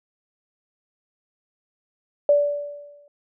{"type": "tone with exponential decay", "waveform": "sine", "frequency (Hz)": 580, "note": "D5", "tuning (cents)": -22, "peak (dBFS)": -11, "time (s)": [2.29, 3.08], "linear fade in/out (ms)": 2, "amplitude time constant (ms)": 170, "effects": []}